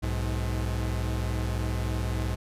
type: tone pair together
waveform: 45% pulse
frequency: 62.9 / 106.06 Hz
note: B1 / G#2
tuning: +32 / +37 cents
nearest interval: major sixth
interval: 905 cents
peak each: -29 / -30 dBFS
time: 0.02-2.36 s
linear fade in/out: 20 ms
effects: resampled to 32000 Hz